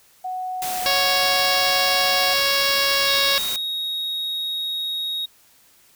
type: tone with pitch glide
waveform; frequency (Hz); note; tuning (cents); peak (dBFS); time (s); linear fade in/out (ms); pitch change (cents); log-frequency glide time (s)
sine; 740 to 734; F#5 to F#5; 0 to -14; -25; 0.24-2.34; 10; -14; 0.59-0.73
type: noise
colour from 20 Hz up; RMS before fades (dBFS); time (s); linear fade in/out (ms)
white; -29; 0.62-3.56; 0
type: harmonic tone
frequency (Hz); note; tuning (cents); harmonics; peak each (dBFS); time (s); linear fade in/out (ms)
554.4; C#5; 0; 1 / 2 / 3 / 4 / 5 / 6 / 7 / 8 / 9 / 10; -27 / -27 / -27 / -27 / -27 / -27 / -27 / -27 / -27 / -27; 0.86-3.38; 0
type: tone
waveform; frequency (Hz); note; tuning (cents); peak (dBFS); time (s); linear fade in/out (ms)
triangle; 3765; A#7; +16; -22; 3.07-5.26; 10
effects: white hiss -55 dBFS RMS until 5.95 s